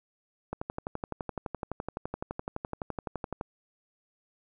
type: click train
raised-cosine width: 1 ms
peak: -19 dBFS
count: 35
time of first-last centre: 0.53-3.411 s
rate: 11.8 Hz
effects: none